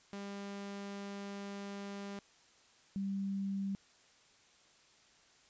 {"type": "tone pair in turn", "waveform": ["sawtooth", "sine"], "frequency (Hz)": [200, 196.11], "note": ["G3", "G3"], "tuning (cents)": [35, 1], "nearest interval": "unison", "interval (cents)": 34, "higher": "first", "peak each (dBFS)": [-38, -34], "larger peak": "second", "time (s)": [[0.13, 2.19], [2.96, 3.75]], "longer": "first", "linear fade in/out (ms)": 0, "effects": ["white hiss -65 dBFS RMS until 5.49 s", "resampled to 16000 Hz"]}